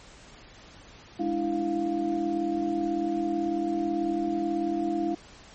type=tone cluster; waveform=sine; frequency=207.3 / 293.6 / 331.8 / 701 Hz; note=G#3 / D4 / E4 / F5; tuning=-3 / 0 / +11 / +6 cents; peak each=-35 / -31 / -27 / -33 dBFS; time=1.19-5.15 s; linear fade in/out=10 ms; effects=pink hiss -50 dBFS RMS until 5.54 s + MP3 32 kbps